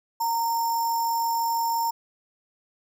sine tone with sample-and-hold, 923 Hz, A#5, 17 cents flat, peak -22 dBFS, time 0.2-1.91 s, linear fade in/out 10 ms, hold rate 6300 Hz, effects none

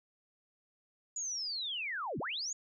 sine linear two-way sweep, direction down then up, 6940 to 101.5 to 6940 Hz, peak -35 dBFS, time 1.16-2.53 s, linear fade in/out 5 ms, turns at 2.19 s, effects none

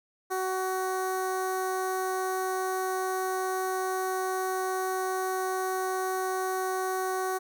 15% pulse tone with notch filter, 374.8 Hz, F#4, 22 cents sharp, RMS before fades -30 dBFS, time 0.3-7.39 s, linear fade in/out 20 ms, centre 3200 Hz, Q 0.7, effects none

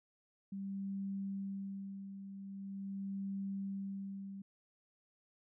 sine tone with tremolo, 196 Hz, G3, in tune, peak -37 dBFS, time 0.52-4.42 s, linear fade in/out 5 ms, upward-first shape sine, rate 0.43 Hz, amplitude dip 60%, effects none

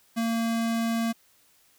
square tone, 228.8 Hz, A#3, 32 cents flat, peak -25 dBFS, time 0.16-1.13 s, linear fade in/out 20 ms, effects white hiss -62 dBFS RMS until 1.78 s

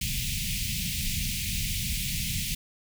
pink band-stop noise, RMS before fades -30 dBFS, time 0.01-2.55 s, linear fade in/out 5 ms, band 210 to 2200 Hz, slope 48 dB/octave, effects none

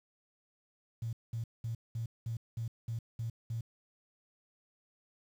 triangle tone bursts, 114.6 Hz, A#2, 29 cents flat, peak -30 dBFS, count 9, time 1.02-3.61 s, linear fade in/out 5 ms, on 110 ms, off 200 ms, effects tanh soft clip ceiling -32 dBFS + 10-bit

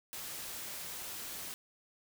white noise, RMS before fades -43 dBFS, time 0.13-1.54 s, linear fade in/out 0 ms, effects none

